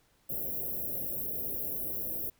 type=band-stop noise; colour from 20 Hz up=white; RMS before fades=-35 dBFS; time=0.29-2.3 s; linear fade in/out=10 ms; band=630 to 12000 Hz; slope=48 dB/octave; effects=pink hiss -68 dBFS RMS until 2.39 s